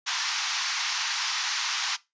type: band-pass noise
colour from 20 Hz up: white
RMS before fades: -29 dBFS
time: 0.06-1.97 s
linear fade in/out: 20 ms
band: 850 to 6300 Hz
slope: 48 dB/octave
effects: noise-tail reverb RT60 0.2 s tail -18 dB re dry + resampled to 16000 Hz